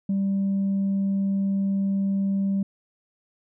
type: tone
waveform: sine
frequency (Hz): 196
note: G3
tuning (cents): 0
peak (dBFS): -19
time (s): 0.09-2.63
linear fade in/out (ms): 5
effects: tanh soft clip ceiling -19 dBFS